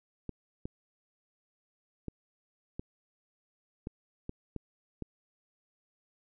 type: clicks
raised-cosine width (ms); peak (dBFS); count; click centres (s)
3; -24; 8; 0.293 / 0.655 / 2.083 / 2.795 / 3.871 / 4.294 / 4.563 / 5.023
effects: none